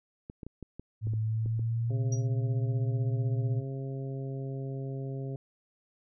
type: clicks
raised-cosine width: 3 ms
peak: -28 dBFS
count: 9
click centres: 0.299 / 0.432 / 0.466 / 0.627 / 0.796 / 1.071 / 1.136 / 1.46 / 1.594 s
type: tone with pitch glide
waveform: sine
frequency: 109.6 to 118.83 Hz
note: A2 to A#2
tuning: -6 to +34 cents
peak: -27 dBFS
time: 1.01-3.63 s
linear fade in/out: 50 ms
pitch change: +140 cents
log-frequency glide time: 1.22-2.1 s
type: harmonic tone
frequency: 134.7 Hz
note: C#3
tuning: 49 cents flat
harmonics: 1 / 2 / 3 / 4 / 5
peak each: -34 / -43 / -42 / -48 / -51 dBFS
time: 1.9-5.36 s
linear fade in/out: 2 ms
type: tone with exponential decay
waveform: sine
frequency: 5770 Hz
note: F#8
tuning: 44 cents flat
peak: -35 dBFS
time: 2.12-2.27 s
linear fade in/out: 5 ms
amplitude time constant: 31 ms
effects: none